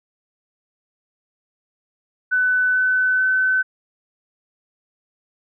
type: tone with pitch steps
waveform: sine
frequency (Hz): 1500 / 1509.6 / 1519.2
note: F#6 / F#6 / F#6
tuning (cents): +23 / +34 / +45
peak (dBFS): -15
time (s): 2.31-3.63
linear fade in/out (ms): 20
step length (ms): 440
effects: none